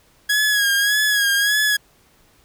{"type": "tone with vibrato", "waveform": "sawtooth", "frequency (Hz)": 1661.2, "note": "G#6", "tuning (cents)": 0, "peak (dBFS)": -12, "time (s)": [0.29, 1.77], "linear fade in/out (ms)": 10, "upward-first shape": "sine", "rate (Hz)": 1.7, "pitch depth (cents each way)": 53, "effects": ["pink hiss -56 dBFS RMS until 2.44 s"]}